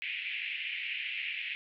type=band-pass noise; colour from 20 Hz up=white; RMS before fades=-37 dBFS; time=0.02-1.55 s; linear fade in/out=0 ms; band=2100 to 2800 Hz; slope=48 dB/octave; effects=none